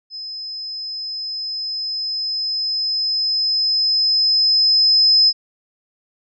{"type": "tone with level ramp", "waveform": "sine", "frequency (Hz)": 5100, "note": "D#8", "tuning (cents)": 42, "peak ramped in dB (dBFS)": [-28, -9], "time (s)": [0.1, 5.33], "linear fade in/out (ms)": 50, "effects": []}